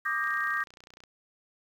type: chord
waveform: sine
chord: Eb major seventh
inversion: third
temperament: equal with one note detuned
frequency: 1174.7 / 1244.5 / 1598.2 / 1864.7 Hz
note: D6 / Eb6 / G6 / Bb6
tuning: 0 / 0 / +33 / 0 cents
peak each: -33 / -37 / -31 / -31 dBFS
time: 0.05-0.64 s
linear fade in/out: 10 ms
type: click train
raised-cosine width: 0.2 ms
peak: -32 dBFS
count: 25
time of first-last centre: 0.24-1.037 s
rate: 30.1 Hz
effects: 9-bit